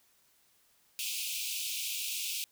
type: high-pass noise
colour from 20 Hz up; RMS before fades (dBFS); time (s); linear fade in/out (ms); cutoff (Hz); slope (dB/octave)
pink; -36; 0.99-2.44; 0; 2400; 96
effects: white hiss -68 dBFS RMS until 2.51 s